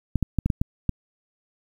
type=clicks; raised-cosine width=5 ms; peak=-9 dBFS; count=7; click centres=0.157 / 0.227 / 0.387 / 0.46 / 0.502 / 0.615 / 0.893 s; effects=8-bit